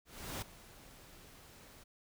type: noise with ADSR envelope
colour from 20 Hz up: pink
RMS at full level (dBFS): -40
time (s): 0.05-1.84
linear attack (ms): 370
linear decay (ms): 6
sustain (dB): -17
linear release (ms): 12
effects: none